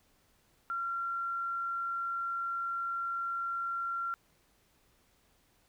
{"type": "tone", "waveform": "sine", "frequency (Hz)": 1372, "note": "F6", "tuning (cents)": -31, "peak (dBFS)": -32, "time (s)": [0.7, 4.14], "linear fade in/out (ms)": 0, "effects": ["pink hiss -69 dBFS RMS until 5.68 s"]}